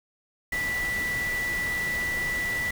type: tone in noise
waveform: sine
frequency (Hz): 1966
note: B6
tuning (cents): -8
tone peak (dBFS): -26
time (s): 0.52-2.71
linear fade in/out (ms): 5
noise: pink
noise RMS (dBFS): -36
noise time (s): 0.52-2.71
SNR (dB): +7
effects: none